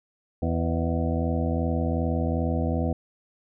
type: harmonic tone with a mistuned harmonic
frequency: 82.6 Hz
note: E2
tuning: 4 cents sharp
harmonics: 1 / 2 / 3 / 4 / 6 / 7 / 8 / 9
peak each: -26 / -30 / -29 / -34 / -33 / -37 / -36 / -37 dBFS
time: 0.42-2.93 s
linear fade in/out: 5 ms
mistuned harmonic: 7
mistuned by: +68 cents
effects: none